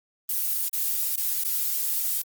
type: noise with dropouts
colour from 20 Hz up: violet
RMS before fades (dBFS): -26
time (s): 0.29-2.22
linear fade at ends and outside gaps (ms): 5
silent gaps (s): 0.688-0.73 / 1.161-1.175 / 1.439-1.447
effects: Opus 24 kbps